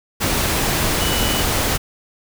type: tone in noise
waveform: sine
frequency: 2960 Hz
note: F#7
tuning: in tune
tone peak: -25 dBFS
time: 1-1.43 s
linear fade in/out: 20 ms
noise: pink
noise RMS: -19 dBFS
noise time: 0.2-1.78 s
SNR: -9 dB
effects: none